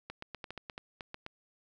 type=clicks; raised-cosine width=0.3 ms; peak=-25 dBFS; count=11; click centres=0.1 / 0.224 / 0.347 / 0.442 / 0.506 / 0.577 / 0.698 / 0.779 / 1.008 / 1.144 / 1.264 s; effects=none